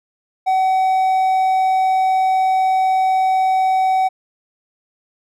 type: tone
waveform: triangle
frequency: 756 Hz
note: F#5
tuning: 37 cents sharp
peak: -11 dBFS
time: 0.46-4.09 s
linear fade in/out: 20 ms
effects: none